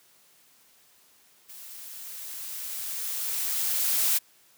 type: noise with level ramp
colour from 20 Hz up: blue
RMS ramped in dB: -45 to -23 dBFS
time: 1.48-4.19 s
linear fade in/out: 20 ms
effects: white hiss -60 dBFS RMS until 4.57 s + high-pass 100 Hz 12 dB/octave